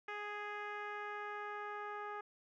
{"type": "tone with low-pass filter sweep", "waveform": "10% pulse", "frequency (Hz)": 415, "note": "G#4", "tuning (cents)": -1, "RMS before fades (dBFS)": -44, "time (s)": [0.08, 2.21], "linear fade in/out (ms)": 5, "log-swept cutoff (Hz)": [2200, 1300], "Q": 1.4, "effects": []}